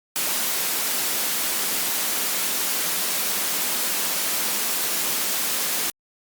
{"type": "high-pass noise", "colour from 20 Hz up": "white", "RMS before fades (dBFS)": -24, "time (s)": [0.16, 5.9], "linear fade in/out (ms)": 0, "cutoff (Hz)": 160, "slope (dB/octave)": 48, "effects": ["Opus 48 kbps"]}